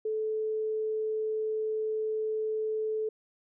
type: tone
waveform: sine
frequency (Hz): 434.9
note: A4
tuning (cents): -20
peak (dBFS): -28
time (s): 0.05-3.09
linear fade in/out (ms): 5
effects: none